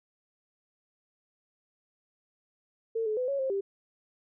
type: tone with pitch steps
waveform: sine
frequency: 451.9 / 429.9 / 504 / 555 / 530 / 394.5 Hz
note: A4 / A4 / B4 / C#5 / C5 / G4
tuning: +46 / -40 / +35 / +2 / +22 / +11 cents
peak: -27 dBFS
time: 2.95-3.61 s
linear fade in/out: 10 ms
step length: 110 ms
effects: none